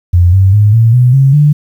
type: tone with pitch steps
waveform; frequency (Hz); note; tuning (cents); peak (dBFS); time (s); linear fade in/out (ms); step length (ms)
sine; 87.9 / 95.86 / 104.53 / 113.99 / 124.31 / 135.56 / 147.83; F2 / G2 / G#2 / A#2 / B2 / C#3 / D3; +12 / -38 / +12 / -38 / +12 / -38 / +12; -3; 0.13-1.53; 10; 200
effects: 7-bit